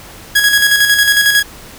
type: tone with tremolo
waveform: sawtooth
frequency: 1661.2 Hz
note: G#6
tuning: in tune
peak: -3 dBFS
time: 0.35-1.43 s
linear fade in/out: 10 ms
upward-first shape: square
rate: 11 Hz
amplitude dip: 45%
effects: pink hiss -35 dBFS RMS until 1.78 s